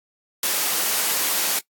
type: high-pass noise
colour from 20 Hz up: white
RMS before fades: -22 dBFS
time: 0.43-1.59 s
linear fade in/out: 2 ms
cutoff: 280 Hz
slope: 12 dB/octave
effects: noise-tail reverb RT60 0.1 s tail -19 dB re dry + AAC 64 kbps